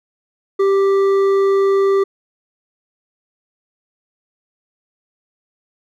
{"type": "tone with hard clipping", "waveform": "sine", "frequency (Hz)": 392, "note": "G4", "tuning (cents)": 0, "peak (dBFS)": -13, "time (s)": [0.59, 2.04], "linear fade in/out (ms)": 10, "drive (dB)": 7, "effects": []}